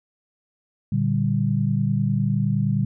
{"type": "chord", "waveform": "sine", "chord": "G minor", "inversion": "first", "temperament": "equal", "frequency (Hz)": [116.54, 146.83, 196], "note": ["Bb2", "D3", "G3"], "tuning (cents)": [0, 0, 0], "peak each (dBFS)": -23, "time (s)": [0.92, 2.85], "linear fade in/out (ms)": 5, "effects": []}